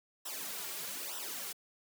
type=noise with flanger; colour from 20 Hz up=white; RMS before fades=-41 dBFS; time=0.25-1.53 s; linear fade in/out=10 ms; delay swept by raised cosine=0.44 to 4.04 ms; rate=1.1 Hz; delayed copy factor=-1; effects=high-pass 200 Hz 12 dB/octave